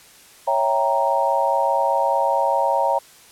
sine chord, C# diminished seventh, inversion none, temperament equal, 554.4 / 659.3 / 784 / 932.3 Hz, C#5 / E5 / G5 / Bb5, 0 / 0 / 0 / 0 cents, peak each -22 / -24 / -23 / -20 dBFS, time 0.47-2.99 s, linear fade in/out 10 ms, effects white hiss -48 dBFS RMS until 3.31 s + low-pass 12000 Hz 12 dB/octave

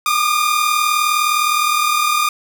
sawtooth tone pair together, 1185.3 / 1225 Hz, D6 / D#6, +16 / -27 cents, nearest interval minor second, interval 57 cents, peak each -15 / -12 dBFS, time 0.06-2.29 s, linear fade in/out 2 ms, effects none

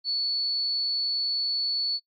sine tone, 4435 Hz, C#8, in tune, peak -24 dBFS, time 0.04-2 s, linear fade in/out 50 ms, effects noise-tail reverb RT60 0.1 s tail -25 dB re dry + AAC 32 kbps

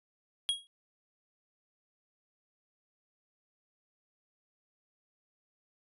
square tone with exponential decay, 3294 Hz, G#7, 15 cents flat, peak -25 dBFS, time 0.49-0.67 s, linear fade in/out 0 ms, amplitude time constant 38 ms, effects resampled to 32000 Hz

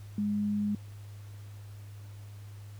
sine tone, 207 Hz, G#3, 5 cents flat, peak -27 dBFS, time 0.18-0.75 s, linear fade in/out 2 ms, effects added 102 Hz sine -43 dBFS peak until 2.79 s + pink hiss -59 dBFS RMS until 2.79 s

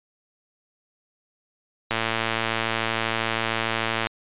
click train, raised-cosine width 0.3 ms, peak -7 dBFS, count 245, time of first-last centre 1.91-4.069 s, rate 113 Hz, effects resampled to 8000 Hz

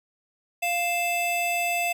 square tone pair together, 698.5 / 2637 Hz, F5 / E7, 0 / 0 cents, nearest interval octave + major seventh, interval 2300 cents, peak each -27 dBFS, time 0.62-1.93 s, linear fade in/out 10 ms, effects none

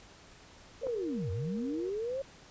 sine tone, 469.6 Hz, A#4, 13 cents sharp, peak -40 dBFS, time 0.81-1.9 s, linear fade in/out 10 ms
sine linear two-way sweep, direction down then up, 554.4 to 83 to 554.4 Hz, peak -32 dBFS, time 0.83-2.22 s, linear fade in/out 5 ms, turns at 1.31 s
clicks, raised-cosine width 1 ms, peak -31 dBFS, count 2, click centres 0.868 / 0.871 s
effects pink hiss -55 dBFS RMS until 2.5 s + resampled to 16000 Hz

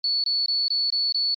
sine tone bursts, 4435 Hz, C#8, in tune, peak -20 dBFS, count 6, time 0.04-1.345 s, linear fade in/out 2 ms, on 200 ms, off 21 ms, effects MP3 32 kbps

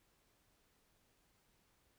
silence, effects pink hiss -75 dBFS RMS until 1.98 s

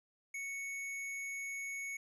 square tone, 2217 Hz, C#7, in tune, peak -40 dBFS, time 0.34-1.97 s, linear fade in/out 5 ms, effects resampled to 24000 Hz + 13-bit

